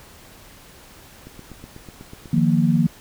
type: click train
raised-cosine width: 3 ms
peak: -25 dBFS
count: 10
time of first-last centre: 1.27-2.381 s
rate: 8.1 Hz
type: chord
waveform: sine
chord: Eb suspended second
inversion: none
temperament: equal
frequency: 155.56 / 174.61 / 233.1 Hz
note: Eb3 / F3 / Bb3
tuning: 0 / 0 / 0 cents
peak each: -19 dBFS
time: 2.33-2.87 s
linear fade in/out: 5 ms
effects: pink hiss -46 dBFS RMS until 3 s